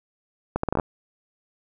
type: accelerating click train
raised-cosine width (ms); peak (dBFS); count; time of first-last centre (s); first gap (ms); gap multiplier
1; -9; 8; 0.56-0.798; 74; 0.72
effects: none